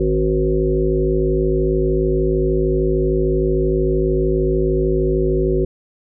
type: harmonic tone with a mistuned harmonic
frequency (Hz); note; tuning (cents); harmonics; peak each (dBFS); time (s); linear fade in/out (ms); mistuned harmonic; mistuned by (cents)
53.2; G#1; +42; 1 / 3 / 5 / 7 / 9 / 10; -20 / -23 / -26 / -17 / -25 / -29; 0-5.65; 5; 3; -38
effects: none